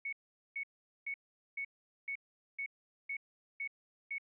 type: tone bursts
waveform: sine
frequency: 2217 Hz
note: C#7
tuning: in tune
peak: -36 dBFS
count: 9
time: 0.05-4.183 s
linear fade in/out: 5 ms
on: 77 ms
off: 430 ms
effects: none